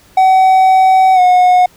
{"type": "tone with pitch glide", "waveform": "triangle", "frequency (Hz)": [756, 726.5], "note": ["F#5", "F#5"], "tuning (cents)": [37, -32], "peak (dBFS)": -3, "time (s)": [0.17, 1.66], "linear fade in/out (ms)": 5, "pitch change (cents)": -69, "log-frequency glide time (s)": [1.14, 1.2], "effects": ["pink hiss -46 dBFS RMS until 1.76 s"]}